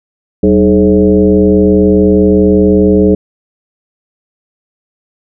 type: tone with frequency modulation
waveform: sine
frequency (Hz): 307.4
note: D#4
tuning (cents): -21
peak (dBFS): -4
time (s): 0.43-3.15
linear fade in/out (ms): 5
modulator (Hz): 114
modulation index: 1.6
effects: none